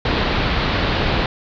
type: low-pass noise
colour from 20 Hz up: pink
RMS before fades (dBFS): -19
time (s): 0.05-1.26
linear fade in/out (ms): 2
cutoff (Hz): 4400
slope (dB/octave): 48
effects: none